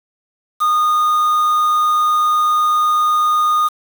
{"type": "tone with quantisation", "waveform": "triangle", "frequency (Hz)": 1228, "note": "D#6", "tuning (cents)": -23, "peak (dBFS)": -10, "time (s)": [0.6, 3.69], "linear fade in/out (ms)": 20, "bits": 5, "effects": []}